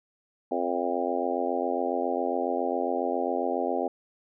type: harmonic tone with a mistuned harmonic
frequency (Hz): 87.31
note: F2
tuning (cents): 0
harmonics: 3 / 4 / 5 / 6 / 7 / 8 / 9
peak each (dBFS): -33 / -33 / -33 / -33 / -33 / -33 / -33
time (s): 0.51-3.88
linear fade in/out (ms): 5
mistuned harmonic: 9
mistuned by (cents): +20
effects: none